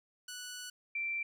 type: tone pair in turn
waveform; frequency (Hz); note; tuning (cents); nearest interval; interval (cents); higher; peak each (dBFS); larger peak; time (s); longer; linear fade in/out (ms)
10% pulse / sine; 1479 / 2348; F#6 / D7; -1 / -1; minor sixth; 800; second; -34 / -33; second; 0.28-0.7 / 0.95-1.23; first; 5
effects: none